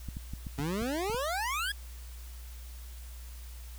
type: clicks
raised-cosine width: 5 ms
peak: -27 dBFS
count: 8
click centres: 0.087 / 0.169 / 0.336 / 0.468 / 0.599 / 0.82 / 1.099 / 1.146 s
type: exponential sweep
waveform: 25% pulse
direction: up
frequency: 134.3 to 1705 Hz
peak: -27 dBFS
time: 0.58-1.72 s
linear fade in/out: 5 ms
effects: added 60 Hz sine -42 dBFS peak until 3.78 s + white hiss -54 dBFS RMS until 3.78 s